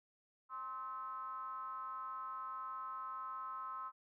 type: ring-modulated tone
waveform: triangle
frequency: 120.8 Hz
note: B2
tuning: 38 cents flat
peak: -37 dBFS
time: 0.49-3.92 s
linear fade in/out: 50 ms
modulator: 1170 Hz
effects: none